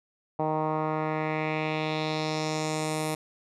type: tone with low-pass filter sweep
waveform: 10% pulse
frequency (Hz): 155.56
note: D#3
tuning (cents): 0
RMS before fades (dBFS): -29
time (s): 0.39-3.15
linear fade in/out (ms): 5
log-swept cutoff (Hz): 840 to 11000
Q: 2.2
effects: none